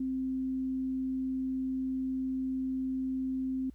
sine tone, 261.6 Hz, C4, in tune, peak -30 dBFS, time 0-3.7 s, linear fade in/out 5 ms, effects added 60 Hz sine -51 dBFS peak until 3.74 s + pink hiss -73 dBFS RMS until 3.74 s

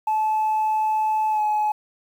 sine tone with pitch glide, 866 to 848.7 Hz, A5 to G#5, -28 to +37 cents, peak -17 dBFS, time 0.07-1.72 s, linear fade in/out 5 ms, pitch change -35 cents, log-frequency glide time 1.3-1.41 s, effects tanh soft clip ceiling -16 dBFS + 8-bit

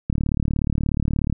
click train, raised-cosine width 5 ms, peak -9 dBFS, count 46, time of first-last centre 0.1-1.326 s, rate 36.7 Hz, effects none

